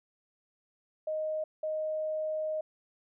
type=tone bursts at uneven times; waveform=sine; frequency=622.3 Hz; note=D#5; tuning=in tune; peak=-30 dBFS; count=2; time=1.07-1.44 / 1.63-2.61 s; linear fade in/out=5 ms; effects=none